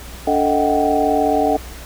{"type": "tone cluster", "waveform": "sine", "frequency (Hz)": [289.1, 440.8, 628, 733, 772], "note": ["D4", "A4", "D#5", "F#5", "G5"], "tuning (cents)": [-27, 3, 16, -16, -27], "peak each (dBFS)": -20, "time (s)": [0.27, 1.57], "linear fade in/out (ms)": 5, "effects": ["added 60 Hz sine -35 dBFS peak until 1.85 s", "pink hiss -37 dBFS RMS until 1.85 s"]}